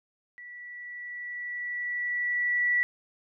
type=tone with level ramp; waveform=sine; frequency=1952 Hz; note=B6; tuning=21 cents flat; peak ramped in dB=-42 to -21 dBFS; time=0.38-2.83 s; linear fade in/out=0 ms; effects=none